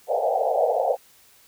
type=band-pass noise; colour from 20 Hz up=white; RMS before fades=-22 dBFS; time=0.07-0.97 s; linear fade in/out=50 ms; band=460 to 800 Hz; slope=96 dB/octave; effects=white hiss -55 dBFS RMS until 1.47 s